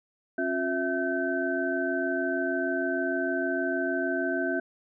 sine tone cluster, 271.6 / 358.1 / 660 / 1537 Hz, C#4 / F4 / E5 / G6, -35 / +43 / +2 / -35 cents, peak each -31 dBFS, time 0.38-4.6 s, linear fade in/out 5 ms, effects none

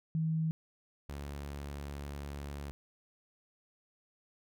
sine / sawtooth tone pair in turn, 160 / 71.27 Hz, D#3 / C#2, +49 / +49 cents, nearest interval octave + major second, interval 1400 cents, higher first, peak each -29 / -36 dBFS, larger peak first, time 0.15-0.51 / 1.09-2.71 s, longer second, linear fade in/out 0 ms, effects none

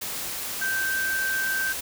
sine tone in noise, 1560 Hz, G6, 9 cents flat, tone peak -24 dBFS, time 0.61-1.73 s, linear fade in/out 10 ms, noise white, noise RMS -32 dBFS, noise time 0.01-1.81 s, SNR +5 dB, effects none

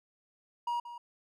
triangle tone with echo, 953 Hz, A#5, 38 cents sharp, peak -28 dBFS, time 0.67-0.8 s, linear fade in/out 5 ms, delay 180 ms, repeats 1, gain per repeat -12 dB, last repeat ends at 0.98 s, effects none

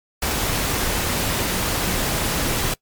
pink noise, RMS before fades -22 dBFS, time 0.22-2.74 s, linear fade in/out 5 ms, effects noise-tail reverb RT60 0.1 s tail -23 dB re dry + MP3 96 kbps

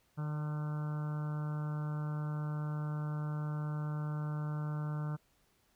harmonic tone with a mistuned harmonic, 150.8 Hz, D3, 46 cents sharp, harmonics 1 / 2 / 3 / 4 / 5 / 6 / 7 / 8 / 9 / 10, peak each -34 / -50 / -54 / -53 / -57 / -54 / -56 / -54 / -53 / -57 dBFS, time 0.17-5.17 s, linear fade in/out 20 ms, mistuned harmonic 4, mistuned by -20 cents, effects pink hiss -72 dBFS RMS until 5.75 s

